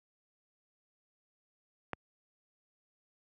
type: click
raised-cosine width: 0.5 ms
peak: -19 dBFS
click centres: 1.933 s
effects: high-pass 80 Hz 12 dB/octave